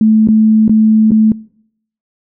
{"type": "tone with dropouts", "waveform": "sine", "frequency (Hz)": 218.1, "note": "A3", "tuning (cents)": -15, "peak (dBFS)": -5, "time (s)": [0.01, 1.32], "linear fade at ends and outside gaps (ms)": 2, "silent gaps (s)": [[0.274, 0.286], [0.68, 0.694], [1.108, 1.117]], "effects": ["noise-tail reverb RT60 0.7 s tail -24 dB re dry"]}